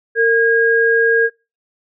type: tone pair together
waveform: sine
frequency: 457.9 / 1631.8 Hz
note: A#4 / G#6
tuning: -31 / -31 cents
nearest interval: octave + minor seventh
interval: 2200 cents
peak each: -13 dBFS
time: 0.15-1.3 s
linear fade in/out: 50 ms
effects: noise-tail reverb RT60 0.3 s tail -26 dB re dry